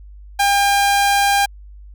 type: tone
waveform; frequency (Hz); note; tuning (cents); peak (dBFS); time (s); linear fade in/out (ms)
sawtooth; 802; G5; +39; -9; 0.39-1.46; 10
effects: added 50 Hz sine -36 dBFS peak until 1.94 s